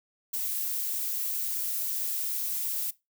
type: noise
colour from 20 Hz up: violet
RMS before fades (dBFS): -31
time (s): 0.33-2.91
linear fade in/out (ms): 10
effects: noise-tail reverb RT60 0.2 s tail -19 dB re dry